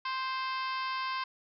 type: harmonic tone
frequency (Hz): 523.3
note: C5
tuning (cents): 0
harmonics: 2 / 3 / 4 / 5 / 6 / 7 / 8 / 9 / 10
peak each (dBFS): -33 / -41 / -43 / -43 / -46 / -49 / -49 / -46 / -50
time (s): 0.05-1.24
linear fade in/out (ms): 5
effects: none